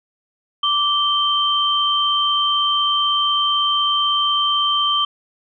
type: tone pair together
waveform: sine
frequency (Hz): 1169 / 3126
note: D6 / G7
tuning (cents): -8 / -6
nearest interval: octave + perfect fourth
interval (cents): 1702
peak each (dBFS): -19 / -17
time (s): 0.63-5.05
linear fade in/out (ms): 5
effects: none